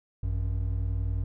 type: tone pair together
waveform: triangle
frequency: 54.09 / 93.8 Hz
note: A1 / F#2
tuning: -29 / +24 cents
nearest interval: minor seventh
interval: 953 cents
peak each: -27 dBFS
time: 0.23-1.24 s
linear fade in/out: 5 ms
effects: none